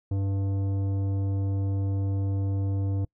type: tone with tanh clipping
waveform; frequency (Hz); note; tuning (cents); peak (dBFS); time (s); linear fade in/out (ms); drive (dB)
triangle; 98; G2; 0; -26; 0.11-3.05; 5; 16
effects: noise-tail reverb RT60 0.1 s tail -26 dB re dry